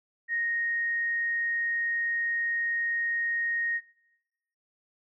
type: tone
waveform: sine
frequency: 1864.7 Hz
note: A#6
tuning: in tune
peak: -26 dBFS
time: 0.28-3.81 s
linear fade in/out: 50 ms
effects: noise-tail reverb RT60 1.0 s tail -20 dB re dry